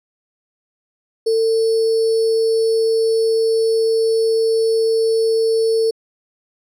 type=tone with sample-and-hold; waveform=sine; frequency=449 Hz; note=A4; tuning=35 cents sharp; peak=-13 dBFS; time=1.26-5.91 s; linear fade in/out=10 ms; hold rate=4900 Hz; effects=low-pass 10000 Hz 12 dB/octave